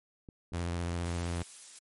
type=clicks; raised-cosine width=3 ms; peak=-34 dBFS; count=2; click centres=0.288 / 0.522 s
type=tone with vibrato; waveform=sawtooth; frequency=86.2 Hz; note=F2; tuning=22 cents flat; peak=-28 dBFS; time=0.53-1.43 s; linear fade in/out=10 ms; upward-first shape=sine; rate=15 Hz; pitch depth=31 cents each way
type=noise; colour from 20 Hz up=blue; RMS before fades=-47 dBFS; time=1.05-1.79 s; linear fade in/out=5 ms
effects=MP3 48 kbps